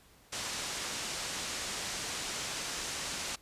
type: low-pass noise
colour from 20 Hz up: white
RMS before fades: -38 dBFS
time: 0.32-3.36 s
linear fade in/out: 10 ms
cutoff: 7900 Hz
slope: 24 dB/octave
effects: pink hiss -61 dBFS RMS until 3.41 s + resampled to 32000 Hz